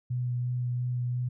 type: tone with vibrato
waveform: sine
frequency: 123.47 Hz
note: B2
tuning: in tune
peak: -27 dBFS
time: 0.1-1.29 s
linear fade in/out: 10 ms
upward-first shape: sine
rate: 2.9 Hz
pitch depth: 12 cents each way
effects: none